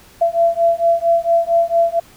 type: beating tone pair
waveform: sine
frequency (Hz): 673 / 677.4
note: E5 / E5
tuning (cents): +36 / +47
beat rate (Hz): 4.4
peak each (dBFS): -15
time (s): 0.21-2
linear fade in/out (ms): 10
effects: pink hiss -46 dBFS RMS until 2.16 s